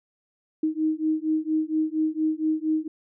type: beating tone pair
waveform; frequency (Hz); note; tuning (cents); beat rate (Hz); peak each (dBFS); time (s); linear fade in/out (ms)
sine; 311.1 / 315.4; D#4 / D#4; 0 / +24; 4.3; -25 / -25; 0.63-2.88; 5
effects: none